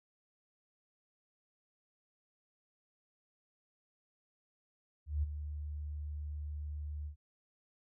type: tone with ADSR envelope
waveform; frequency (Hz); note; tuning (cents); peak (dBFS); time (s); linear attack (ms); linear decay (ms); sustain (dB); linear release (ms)
sine; 74.4; D2; +23; -28; 5.06-7.16; 170; 19; -10; 99
effects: none